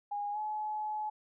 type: tone with pitch glide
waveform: sine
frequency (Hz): 820 to 852.4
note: G#5 to G#5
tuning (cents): -22 to +45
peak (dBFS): -33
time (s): 0.11-1.1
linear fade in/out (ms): 10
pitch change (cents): +67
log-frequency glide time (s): 0.32-0.38
effects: none